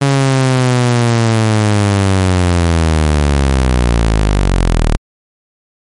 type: linear sweep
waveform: sawtooth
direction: down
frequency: 140 to 36.71 Hz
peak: -5 dBFS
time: 0.01-4.97 s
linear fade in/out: 10 ms
effects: MP3 48 kbps